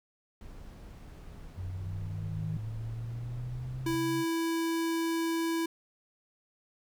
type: noise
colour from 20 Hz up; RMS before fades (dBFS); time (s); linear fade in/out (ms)
brown; -46; 0.41-3.97; 2
type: tone with exponential growth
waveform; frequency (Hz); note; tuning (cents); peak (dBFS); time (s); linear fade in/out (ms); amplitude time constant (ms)
sine; 157.9; D#3; +26; -31; 0.77-2.57; 2; 390
type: linear sweep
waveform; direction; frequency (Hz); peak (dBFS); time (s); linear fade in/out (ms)
sine; up; 90.2 to 136.4; -35; 1.55-4.25; 50
type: tone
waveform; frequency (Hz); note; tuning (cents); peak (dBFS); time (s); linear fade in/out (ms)
square; 330.1; E4; +2; -29; 3.86-5.66; 5
effects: none